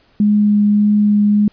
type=tone with vibrato; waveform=sine; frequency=207.7 Hz; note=G#3; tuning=in tune; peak=-9 dBFS; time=0.2-1.48 s; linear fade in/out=2 ms; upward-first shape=triangle; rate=1.7 Hz; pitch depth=9 cents each way; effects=pink hiss -54 dBFS RMS until 1.52 s + resampled to 11025 Hz